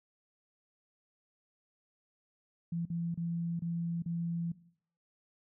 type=tone with dropouts; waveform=sine; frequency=169.2 Hz; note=E3; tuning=45 cents sharp; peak=-32 dBFS; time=2.72-4.52 s; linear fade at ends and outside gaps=5 ms; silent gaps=2.854-2.9 / 3.144-3.174 / 3.594-3.62 / 4.023-4.059 s; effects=noise-tail reverb RT60 0.6 s tail -18 dB re dry